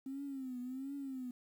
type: tone with vibrato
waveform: triangle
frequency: 263.5 Hz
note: C4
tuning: 12 cents sharp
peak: -36 dBFS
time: 0.06-1.31 s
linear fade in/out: 5 ms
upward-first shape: triangle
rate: 1.4 Hz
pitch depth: 130 cents each way
effects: tanh soft clip ceiling -38 dBFS + 11-bit